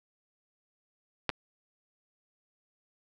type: clicks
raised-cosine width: 0.3 ms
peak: -10 / -23 dBFS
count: 2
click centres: 1.293 / 1.3 s
effects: none